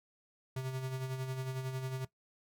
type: tone with tremolo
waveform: square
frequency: 130.81 Hz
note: C3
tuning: in tune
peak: -35 dBFS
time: 0.56-2.05 s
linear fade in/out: 5 ms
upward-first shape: sine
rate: 11 Hz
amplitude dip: 50%
effects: noise-tail reverb RT60 0.1 s tail -17 dB re dry